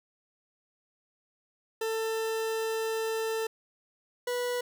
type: tone pair in turn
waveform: 40% pulse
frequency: 445.6 / 490 Hz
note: A4 / B4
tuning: +22 / -14 cents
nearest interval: major second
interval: 164 cents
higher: second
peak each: -28 dBFS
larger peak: neither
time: 1.81-3.47 / 4.27-4.61 s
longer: first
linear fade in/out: 5 ms
effects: none